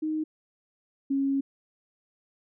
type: tone pair in turn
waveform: sine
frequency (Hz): 311.1 / 274.2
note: D#4 / C#4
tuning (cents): 0 / -19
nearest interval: major second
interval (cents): 219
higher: first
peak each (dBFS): -26 / -23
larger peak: second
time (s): 0.02-0.24 / 1.1-1.41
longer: second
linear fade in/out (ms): 10
effects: none